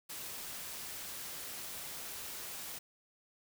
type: noise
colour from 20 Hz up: white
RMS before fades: -44 dBFS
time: 0.09-2.79 s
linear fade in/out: 10 ms
effects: none